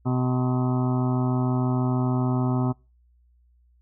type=harmonic tone with a mistuned harmonic; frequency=126.6 Hz; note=B2; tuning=43 cents sharp; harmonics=1 / 2 / 3 / 5 / 6 / 7 / 8 / 9 / 10; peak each=-23 / -25 / -33 / -37 / -37 / -39 / -40 / -42 / -40 dBFS; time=0.05-2.73 s; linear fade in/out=20 ms; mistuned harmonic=9; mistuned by=-63 cents; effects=noise-tail reverb RT60 0.3 s tail -25 dB re dry + added 60 Hz sine -57 dBFS peak until 3.81 s